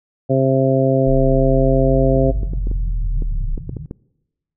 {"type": "harmonic tone", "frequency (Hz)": 133.2, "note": "C3", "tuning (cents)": 31, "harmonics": [1, 2, 3, 4, 5], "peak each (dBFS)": [-17, -19, -20, -18, -21], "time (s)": [0.29, 2.32], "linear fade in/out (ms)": 20}
{"type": "exponential two-way sweep", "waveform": "sine", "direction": "up then down", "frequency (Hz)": [32.67, 50.2, 32.67], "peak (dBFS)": -17, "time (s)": [1.06, 3.57], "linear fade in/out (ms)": 20, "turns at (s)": 2.3}
{"type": "clicks", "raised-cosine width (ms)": 3, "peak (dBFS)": -15, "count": 10, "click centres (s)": [2.163, 2.432, 2.535, 2.671, 2.714, 3.222, 3.578, 3.694, 3.768, 3.911]}
{"type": "low-pass noise", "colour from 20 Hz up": "white", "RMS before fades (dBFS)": -30, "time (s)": [2.22, 3.86], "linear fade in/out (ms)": 2, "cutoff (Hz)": 160, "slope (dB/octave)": 96}
{"effects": ["noise-tail reverb RT60 1.0 s tail -23 dB re dry"]}